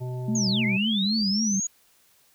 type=harmonic tone; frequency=125.8 Hz; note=B2; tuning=32 cents sharp; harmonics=1 / 3 / 5 / 7; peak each=-29 / -39 / -43 / -46 dBFS; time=0-0.78 s; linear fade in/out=20 ms
type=tone with vibrato; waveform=sine; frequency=207.7 Hz; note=G#3; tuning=in tune; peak=-23 dBFS; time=0.28-1.6 s; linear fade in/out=5 ms; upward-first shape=triangle; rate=3.7 Hz; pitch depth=150 cents each way
type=linear two-way sweep; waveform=sine; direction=down then up; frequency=6820 to 2025 to 6820 Hz; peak=-25 dBFS; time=0.35-1.67 s; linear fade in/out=5 ms; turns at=0.65 s
effects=white hiss -61 dBFS RMS until 2.34 s